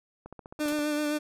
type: click train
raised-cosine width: 1 ms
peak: -29 dBFS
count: 9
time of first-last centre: 0.26-0.79 s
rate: 15.1 Hz
type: tone with vibrato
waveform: 30% pulse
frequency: 298.2 Hz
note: D4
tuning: 27 cents sharp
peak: -24 dBFS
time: 0.59-1.19 s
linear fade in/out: 20 ms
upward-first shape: sine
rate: 7.7 Hz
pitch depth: 24 cents each way
type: noise with exponential decay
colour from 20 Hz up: white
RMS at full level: -33 dBFS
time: 0.68-0.78 s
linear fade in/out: 2 ms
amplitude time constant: 20 ms
effects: resampled to 32000 Hz